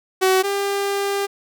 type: tone pair in turn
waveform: sawtooth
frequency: 376.7 / 399.1 Hz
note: F#4 / G4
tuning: +31 / +31 cents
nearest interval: minor second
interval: 100 cents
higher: second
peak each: -10 / -16 dBFS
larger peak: first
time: 0.21-0.43 / 0.43-1.27 s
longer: second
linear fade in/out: 20 ms
effects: none